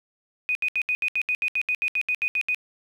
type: tone bursts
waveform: sine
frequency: 2489 Hz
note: D#7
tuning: in tune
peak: -21 dBFS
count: 16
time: 0.49-2.546 s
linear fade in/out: 0 ms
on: 61 ms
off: 72 ms
effects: 9-bit